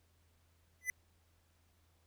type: tone with exponential growth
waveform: square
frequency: 2006 Hz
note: B6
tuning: 26 cents sharp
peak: -30 dBFS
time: 0.81-0.9 s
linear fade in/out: 1 ms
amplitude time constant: 18 ms
effects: added 83 Hz sine -70 dBFS peak until 2.06 s + pink hiss -75 dBFS RMS until 2.06 s